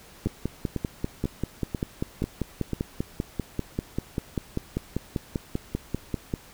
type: two click trains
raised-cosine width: 3 ms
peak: -14 / -13 dBFS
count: 6 / 32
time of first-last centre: 0.27-2.733 / 0.26-6.338 s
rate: 2.03 / 5.1 Hz
effects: pink hiss -50 dBFS RMS until 6.53 s